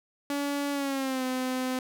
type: tone with pitch glide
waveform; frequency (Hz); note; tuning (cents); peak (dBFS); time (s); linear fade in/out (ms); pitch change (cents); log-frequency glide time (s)
sawtooth; 284.6 to 256.5; C#4 to C4; +46 to -34; -24; 0.3-1.79; 2; -180; 0.72-1.24
effects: none